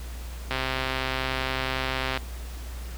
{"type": "click train", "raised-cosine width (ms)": 0.3, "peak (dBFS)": -11, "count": 219, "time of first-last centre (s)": [0.51, 2.174], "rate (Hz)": 131, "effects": ["added 60 Hz sine -34 dBFS peak until 2.97 s", "pink hiss -45 dBFS RMS until 2.97 s"]}